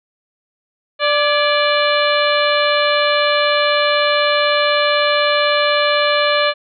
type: harmonic tone with a mistuned harmonic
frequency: 588 Hz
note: D5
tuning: 2 cents sharp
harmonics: 1 / 2 / 3 / 4 / 5 / 6 / 7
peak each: -16 / -19 / -21 / -22 / -23 / -24 / -24 dBFS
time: 0.99-6.54 s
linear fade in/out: 50 ms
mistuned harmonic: 3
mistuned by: -58 cents
effects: none